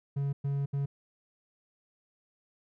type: tone bursts at uneven times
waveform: triangle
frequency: 140 Hz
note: C#3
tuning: 18 cents sharp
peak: -26 dBFS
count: 3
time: 0.16-0.33 / 0.44-0.66 / 0.73-0.86 s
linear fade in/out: 10 ms
effects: none